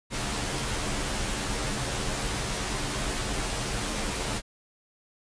pink noise with comb filter, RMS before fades -30 dBFS, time 0.1-4.42 s, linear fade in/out 50 ms, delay 12 ms, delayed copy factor -0.65, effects resampled to 22050 Hz

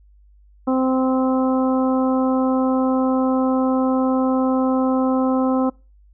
harmonic tone, 260.1 Hz, C4, 10 cents flat, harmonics 1 / 2 / 3 / 4 / 5, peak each -17 / -23 / -27 / -29 / -31 dBFS, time 0.67-5.7 s, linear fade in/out 10 ms, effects noise-tail reverb RT60 0.3 s tail -25 dB re dry + added 50 Hz sine -48 dBFS peak until 6.13 s

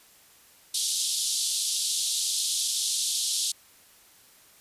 pink band-pass noise, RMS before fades -28 dBFS, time 0.74-3.52 s, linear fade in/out 5 ms, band 3400 to 11000 Hz, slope 48 dB/octave, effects white hiss -56 dBFS RMS until 4.6 s + resampled to 32000 Hz

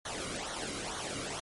pink noise with flanger, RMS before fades -38 dBFS, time 0.05-1.4 s, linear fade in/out 5 ms, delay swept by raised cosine 0.39 to 1.18 ms, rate 2.2 Hz, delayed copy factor -0.7, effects low-pass 12000 Hz 12 dB/octave + MP3 48 kbps

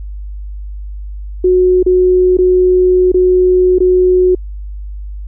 sine tone with dropouts, 366 Hz, F#4, 19 cents flat, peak -6 dBFS, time 1.44-4.35 s, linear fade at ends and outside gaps 5 ms, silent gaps 1.829-1.862 / 2.371-2.386 / 3.119-3.142 / 3.785-3.803 s, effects added 50 Hz sine -22 dBFS peak until 5.27 s

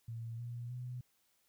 sine tone with pitch steps, 114.9 / 119.57 / 124.43 Hz, A#2 / A#2 / B2, -25 / +44 / +13 cents, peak -40 dBFS, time 0.08-1.01 s, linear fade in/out 5 ms, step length 310 ms, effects white hiss -75 dBFS RMS until 1.48 s

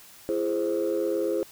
sine chord, E augmented, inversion none, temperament equal with one note detuned, 336.7 / 415.3 / 523.3 Hz, E4 / G#4 / B#4, +37 / 0 / 0 cents, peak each -27 dBFS, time 0.29-1.43 s, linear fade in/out 0 ms, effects tanh soft clip ceiling -18 dBFS + white hiss -50 dBFS RMS until 1.51 s

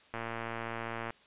click train, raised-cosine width 0.5 ms, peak -22 dBFS, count 112, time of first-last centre 0.14-1.105 s, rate 115 Hz, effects white hiss -61 dBFS RMS until 1.26 s + resampled to 8000 Hz

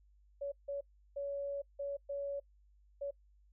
sine tone bursts at uneven times, 563 Hz, C#5, 27 cents sharp, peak -36 dBFS, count 6, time 0.41-0.52 / 0.68-0.81 / 1.16-1.62 / 1.79-1.97 / 2.09-2.4 / 3.01-3.11 s, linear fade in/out 10 ms, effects noise-tail reverb RT60 0.1 s tail -24 dB re dry + added 50 Hz sine -63 dBFS peak until 3.52 s

